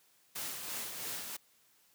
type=noise with tremolo; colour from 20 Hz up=white; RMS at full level=-39 dBFS; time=0.35-1.37 s; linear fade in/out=10 ms; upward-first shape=sine; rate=3 Hz; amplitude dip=40%; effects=white hiss -68 dBFS RMS until 1.94 s + high-pass 100 Hz 12 dB/octave